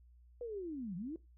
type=linear two-way sweep; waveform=sine; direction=down then up; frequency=493.9 to 164.81 to 342.7 Hz; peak=-39 dBFS; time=0.41-1.16 s; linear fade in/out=2 ms; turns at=0.96 s; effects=noise-tail reverb RT60 0.2 s tail -18 dB re dry + added 60 Hz sine -59 dBFS peak until 1.37 s